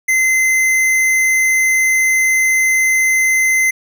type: tone with hard clipping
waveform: sine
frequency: 2062 Hz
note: C7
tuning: 26 cents flat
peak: -12 dBFS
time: 0.08-3.71 s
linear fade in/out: 10 ms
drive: 17 dB
effects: none